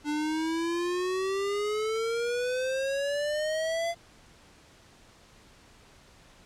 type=exponential sweep; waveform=square; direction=up; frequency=293.7 to 686 Hz; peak=-28 dBFS; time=0.04-3.95 s; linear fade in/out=50 ms; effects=pink hiss -56 dBFS RMS until 6.45 s + low-pass 8000 Hz 12 dB/octave